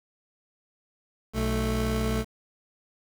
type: tone pair together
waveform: 25% pulse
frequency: 61.7 / 219.9 Hz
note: B1 / A3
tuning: -1 / -1 cents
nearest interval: octave + minor seventh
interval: 2200 cents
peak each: -24 dBFS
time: 1.33-2.25 s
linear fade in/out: 50 ms
effects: 8-bit